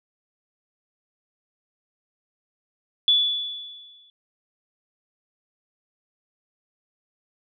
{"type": "tone with exponential decay", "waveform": "sine", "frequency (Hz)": 3442, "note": "A7", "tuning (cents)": -39, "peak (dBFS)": -13, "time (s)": [3.08, 4.1], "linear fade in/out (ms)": 1, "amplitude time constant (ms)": 220, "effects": []}